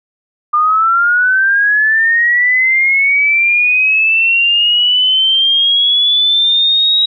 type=linear sweep; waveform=sine; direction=up; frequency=1199 to 3832 Hz; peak=-8 dBFS; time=0.53-7.06 s; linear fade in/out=10 ms; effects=none